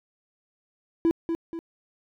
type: tone with echo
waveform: triangle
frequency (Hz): 332.2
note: E4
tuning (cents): +13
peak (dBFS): -15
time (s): 1.05-1.11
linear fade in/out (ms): 0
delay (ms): 240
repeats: 2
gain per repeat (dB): -7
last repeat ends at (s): 1.59
effects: tanh soft clip ceiling -12 dBFS